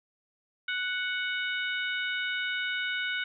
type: harmonic tone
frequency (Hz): 740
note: F#5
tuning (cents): 0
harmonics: 2 / 3 / 4 / 5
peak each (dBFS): -31 / -35 / -37 / -39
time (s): 0.68-3.24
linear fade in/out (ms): 5
effects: none